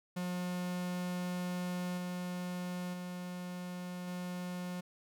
45% pulse tone with level steps, 179.3 Hz, F3, 46 cents sharp, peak -35 / -37 / -40 / -38 dBFS, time 0.16-4.81 s, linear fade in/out 10 ms, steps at 1.97 / 2.93 / 4.07 s, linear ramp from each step 10 ms, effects none

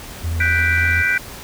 triangle tone with pitch glide, 83 to 83.96 Hz, E2 to E2, +12 to +32 cents, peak -17 dBFS, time 0.23-1.03 s, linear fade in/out 20 ms, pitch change +20 cents, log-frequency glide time 0.73-0.84 s
sine chord, G major seventh, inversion third, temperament equal, 1480 / 1568 / 1975.5 / 2349 Hz, F#6 / G6 / B6 / D7, 0 / 0 / 0 / 0 cents, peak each -20 dBFS, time 0.4-1.18 s, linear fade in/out 5 ms
effects tanh soft clip ceiling -5 dBFS + pink hiss -35 dBFS RMS until 1.43 s

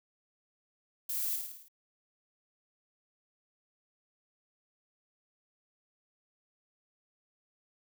violet noise with echo, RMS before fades -35 dBFS, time 1.09-1.36 s, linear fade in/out 5 ms, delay 54 ms, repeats 6, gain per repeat -4 dB, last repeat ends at 1.684 s, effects none

